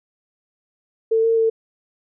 sine tone with pitch steps, 448.3 / 454.8 / 449.6 Hz, A4 / A#4 / A4, +32 / -43 / +37 cents, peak -14 dBFS, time 1.11-1.5 s, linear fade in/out 10 ms, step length 130 ms, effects none

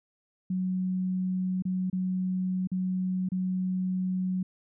sine tone with dropouts, 185 Hz, F#3, in tune, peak -26 dBFS, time 0.5-4.43 s, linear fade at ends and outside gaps 5 ms, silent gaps 1.623-1.652 / 1.9-1.928 / 2.673-2.716 / 3.289-3.318 s, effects none

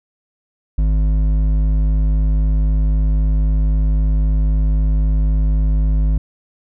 sine tone with hard clipping, 51.91 Hz, G#1, in tune, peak -14 dBFS, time 0.78-6.18 s, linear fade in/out 5 ms, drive 8 dB, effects none

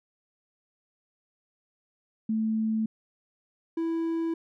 sine / triangle tone pair in turn, 220 / 329.6 Hz, A3 / E4, 0 / 0 cents, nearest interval perfect fifth, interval 700 cents, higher second, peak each -24 dBFS, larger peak neither, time 2.29-2.86 / 3.77-4.34 s, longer neither, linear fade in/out 5 ms, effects none

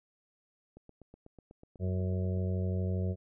click train, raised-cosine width 2 ms, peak -38 dBFS, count 14, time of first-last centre 0.77-2.375 s, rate 8.1 Hz
harmonic tone, 92.5 Hz, F#2, in tune, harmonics 1 / 2 / 4 / 5 / 6 / 7, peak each -30 / -36 / -42 / -44 / -46 / -47 dBFS, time 1.79-3.16 s, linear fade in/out 50 ms
effects none

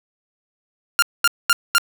sawtooth tone bursts, 1399 Hz, F6, 3 cents sharp, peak -8 dBFS, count 4, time 0.99-1.782 s, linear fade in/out 0 ms, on 33 ms, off 220 ms, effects none

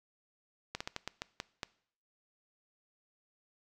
slowing click train, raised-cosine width 0.2 ms, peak -19 dBFS, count 8, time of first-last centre 0.75-1.632 s, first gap 55 ms, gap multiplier 1.27, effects noise-tail reverb RT60 0.6 s tail -21 dB re dry

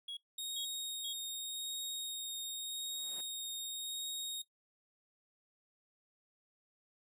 triangle tone bursts, 3322 Hz, G#7, in tune, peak -39 dBFS, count 3, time 0.08-1.13 s, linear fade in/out 5 ms, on 90 ms, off 390 ms
sawtooth tone with vibrato, 3729 Hz, A#7, in tune, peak -36 dBFS, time 0.38-4.42 s, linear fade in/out 5 ms, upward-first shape triangle, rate 0.87 Hz, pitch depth 11 cents each way
brown noise with exponential growth, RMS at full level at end -42 dBFS, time 2.65-3.21 s, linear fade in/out 5 ms, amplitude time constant 120 ms
effects noise-tail reverb RT60 0.1 s tail -18 dB re dry + high-pass 400 Hz 12 dB/octave

